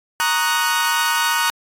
sawtooth chord, D# minor seventh, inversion second, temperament equal, 932.3 / 1108.7 / 1244.5 / 1480 Hz, A#5 / C#6 / D#6 / F#6, 0 / 0 / 0 / 0 cents, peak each -17 / -23 / -20 / -17 dBFS, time 0.2-1.5 s, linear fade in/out 0 ms, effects AAC 48 kbps

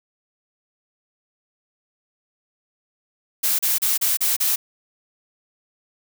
blue noise bursts, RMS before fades -20 dBFS, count 6, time 3.43-4.56 s, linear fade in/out 10 ms, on 160 ms, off 34 ms, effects none

